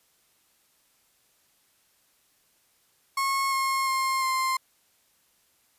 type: tone with pitch steps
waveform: 35% pulse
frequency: 1090 / 1076.2 / 1062.6 / 1049.2 Hz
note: C#6 / C6 / C6 / C6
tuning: -29 / +48 / +26 / +4 cents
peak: -22 dBFS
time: 3.17-4.57 s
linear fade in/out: 5 ms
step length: 350 ms
effects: white hiss -66 dBFS RMS until 5.78 s + resampled to 32000 Hz